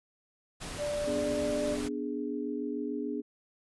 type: noise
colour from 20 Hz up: pink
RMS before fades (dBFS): -40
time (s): 0.6-1.89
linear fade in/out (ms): 20
type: tone with pitch glide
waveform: sine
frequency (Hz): 587.3 to 594.1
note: D5 to D5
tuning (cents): 0 to +20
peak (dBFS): -30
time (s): 0.77-1.78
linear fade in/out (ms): 50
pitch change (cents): +20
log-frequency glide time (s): 0.99-1.56
type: chord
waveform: sine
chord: G# diminished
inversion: first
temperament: equal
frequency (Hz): 246.9 / 293.7 / 415.3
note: B3 / D4 / G#4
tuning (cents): 0 / 0 / 0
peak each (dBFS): -36 / -35 / -37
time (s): 1.06-3.22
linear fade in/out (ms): 20
effects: resampled to 24000 Hz